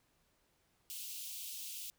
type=high-pass noise; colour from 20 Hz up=white; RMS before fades=-45 dBFS; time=0.9-1.9 s; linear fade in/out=0 ms; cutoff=2600 Hz; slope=48 dB/octave; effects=pink hiss -75 dBFS RMS until 1.98 s